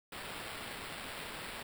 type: noise with sample-and-hold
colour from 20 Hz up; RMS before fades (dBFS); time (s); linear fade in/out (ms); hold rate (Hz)
blue; -44; 0.12-1.63; 5; 6300
effects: none